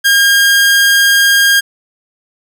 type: tone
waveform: sawtooth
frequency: 1616 Hz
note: G#6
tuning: 48 cents flat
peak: -3 dBFS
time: 0.04-1.61 s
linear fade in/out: 20 ms
effects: none